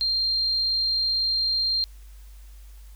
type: tone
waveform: sine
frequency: 4186 Hz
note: C8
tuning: in tune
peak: -21 dBFS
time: 0.01-1.84 s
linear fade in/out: 0 ms
effects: added 50 Hz sine -42 dBFS peak until 2.95 s + white hiss -58 dBFS RMS until 2.95 s